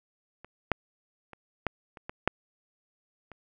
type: clicks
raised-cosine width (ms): 0.5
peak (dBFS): -30 / -8 / -30 / -12 / -30 / -21 / -7 / -30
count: 8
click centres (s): 0.446 / 0.717 / 1.333 / 1.667 / 1.972 / 2.095 / 2.276 / 3.317
effects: none